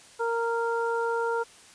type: harmonic tone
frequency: 463.6 Hz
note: A#4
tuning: 10 cents flat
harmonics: 1 / 2 / 3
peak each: -27 / -30 / -32 dBFS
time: 0.19-1.44 s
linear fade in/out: 20 ms
effects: white hiss -52 dBFS RMS until 1.74 s + resampled to 22050 Hz